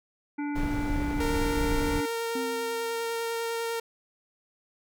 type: harmonic tone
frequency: 291.1 Hz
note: D4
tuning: 15 cents flat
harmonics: 1 / 3 / 5 / 7 / 8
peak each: -29 / -39 / -43 / -46 / -47 dBFS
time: 0.38-2.06 s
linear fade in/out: 10 ms
type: noise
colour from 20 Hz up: brown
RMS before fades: -30 dBFS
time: 0.55-2.01 s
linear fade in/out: 10 ms
type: tone with vibrato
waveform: sawtooth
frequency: 460.9 Hz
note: A#4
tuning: 20 cents flat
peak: -25 dBFS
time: 1.2-3.8 s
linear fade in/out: 5 ms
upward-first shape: sine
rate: 10 Hz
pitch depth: 9 cents each way
type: tone with exponential decay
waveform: triangle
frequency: 261.6 Hz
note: C4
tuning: in tune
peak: -28 dBFS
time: 2.35-3.32 s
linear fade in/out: 5 ms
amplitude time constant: 210 ms
effects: none